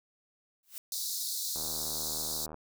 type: noise with exponential growth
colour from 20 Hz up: blue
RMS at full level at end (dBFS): -38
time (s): 0.63-0.78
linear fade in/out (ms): 1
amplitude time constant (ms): 32
type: high-pass noise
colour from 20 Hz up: pink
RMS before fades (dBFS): -35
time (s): 0.92-2.46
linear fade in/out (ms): 2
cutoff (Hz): 3800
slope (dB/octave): 96
type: click train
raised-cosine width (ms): 1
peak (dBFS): -30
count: 78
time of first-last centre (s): 1.56-2.543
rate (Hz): 78.3
effects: none